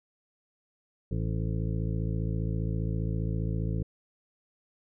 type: harmonic tone with a mistuned harmonic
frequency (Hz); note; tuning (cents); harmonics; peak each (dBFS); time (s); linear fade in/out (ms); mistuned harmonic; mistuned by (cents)
55; A1; 0; 1 / 2 / 3 / 4 / 5 / 6 / 8 / 9; -32 / -31 / -33 / -46 / -42 / -43 / -43 / -49; 1.11-3.83; 5; 9; +69
effects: none